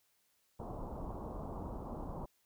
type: low-pass noise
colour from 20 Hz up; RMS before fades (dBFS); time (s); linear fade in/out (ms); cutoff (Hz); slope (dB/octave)
pink; -43; 0.59-2.26; 10; 1100; 48
effects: white hiss -75 dBFS RMS until 2.45 s